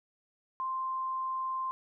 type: tone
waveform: sine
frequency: 1046.5 Hz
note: C6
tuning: in tune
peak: -31 dBFS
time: 0.6-1.71 s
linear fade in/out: 0 ms
effects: none